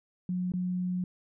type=tone with dropouts; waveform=sine; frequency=181.1 Hz; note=F#3; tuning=37 cents flat; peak=-28 dBFS; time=0.29-1.04 s; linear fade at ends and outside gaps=2 ms; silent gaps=0.52-0.537 s; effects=none